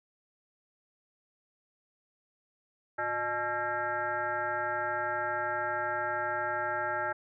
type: tone with frequency modulation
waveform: sine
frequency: 1108.7 Hz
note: C#6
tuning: in tune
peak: -29 dBFS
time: 2.98-7.13 s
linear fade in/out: 10 ms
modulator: 250 Hz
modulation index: 2.5
effects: none